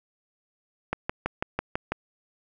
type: click train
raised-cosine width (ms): 0.5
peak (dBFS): -11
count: 7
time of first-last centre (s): 0.93-1.92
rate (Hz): 6.06
effects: none